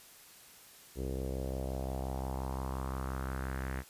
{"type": "tone with low-pass filter sweep", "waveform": "sawtooth", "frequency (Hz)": 65.7, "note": "C2", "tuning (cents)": 8, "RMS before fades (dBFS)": -37, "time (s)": [0.95, 3.84], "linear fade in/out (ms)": 50, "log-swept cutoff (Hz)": [420, 1900], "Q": 3.1, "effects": ["white hiss -56 dBFS RMS until 3.89 s", "resampled to 32000 Hz"]}